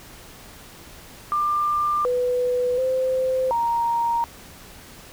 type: tone with pitch steps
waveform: sine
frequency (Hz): 1192 / 495.5 / 518 / 934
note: D6 / B4 / C5 / A#5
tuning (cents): +25 / +6 / -17 / +3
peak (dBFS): -19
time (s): 1.32-4.24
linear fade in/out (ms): 0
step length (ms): 730
effects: pink hiss -44 dBFS RMS until 5.12 s